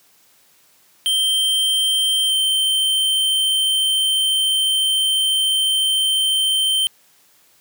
square tone with pitch glide, 3136 to 3113 Hz, G7 to G7, 0 to -13 cents, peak -16 dBFS, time 1.06-6.87 s, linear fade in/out 0 ms, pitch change -13 cents, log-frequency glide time 2.27-2.32 s, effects white hiss -55 dBFS RMS until 7.6 s + high-pass 100 Hz 12 dB/octave

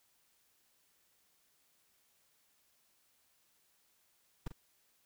brown noise with echo, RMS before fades -38 dBFS, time 4.46-4.48 s, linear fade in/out 5 ms, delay 43 ms, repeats 1, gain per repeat -10 dB, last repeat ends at 4.523 s, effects white hiss -73 dBFS RMS until 5.05 s

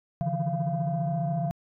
sine tone cluster, 141.2 / 156.4 / 171.1 / 688 Hz, C#3 / D#3 / F3 / F5, +32 / +9 / -35 / -26 cents, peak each -30 dBFS, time 0.21-1.51 s, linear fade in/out 0 ms, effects tanh soft clip ceiling -19 dBFS

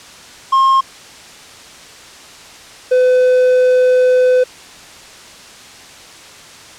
triangle tone pair in turn, 1070 / 505.3 Hz, C6 / B4, +38 / +40 cents, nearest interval octave + minor second, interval 1298 cents, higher first, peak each -6 dBFS, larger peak neither, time 0.52-0.81 / 2.91-4.44 s, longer second, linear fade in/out 10 ms, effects white hiss -37 dBFS RMS until 6.78 s + low-pass 7000 Hz 12 dB/octave

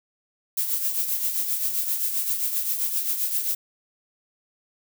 violet noise with tremolo, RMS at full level -23 dBFS, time 0.57-3.55 s, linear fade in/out 5 ms, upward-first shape triangle, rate 7.6 Hz, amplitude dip 60%, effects none

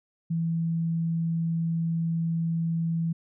sine tone, 165.4 Hz, E3, 6 cents sharp, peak -24 dBFS, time 0.3-3.13 s, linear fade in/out 10 ms, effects none

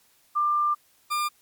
sine / 40% pulse tone pair in turn, 1191 / 1199.3 Hz, D6 / D6, +24 / +36 cents, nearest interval unison, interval 12 cents, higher second, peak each -20 / -23 dBFS, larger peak first, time 0.35-0.75 / 1.1-1.29 s, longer first, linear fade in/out 20 ms, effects white hiss -62 dBFS RMS until 1.41 s + MP3 96 kbps

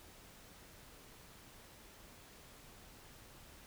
silence, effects pink hiss -58 dBFS RMS until 3.66 s

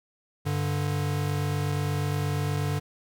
square tone pair together, 98 / 146.41 Hz, G2 / D3, 0 / -5 cents, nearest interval perfect fifth, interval 695 cents, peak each -30 / -28 dBFS, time 0.45-2.8 s, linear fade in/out 20 ms, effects none

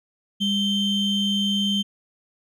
triangle ring-modulated tone, 1661.2 Hz, G#6, in tune, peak -15 dBFS, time 0.4-1.83 s, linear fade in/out 20 ms, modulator 1460 Hz, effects none

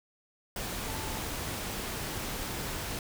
sine tone in noise, 880 Hz, A5, in tune, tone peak -44 dBFS, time 0.88-1.18 s, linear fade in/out 2 ms, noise pink, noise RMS -36 dBFS, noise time 0.56-2.99 s, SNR -11 dB, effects none

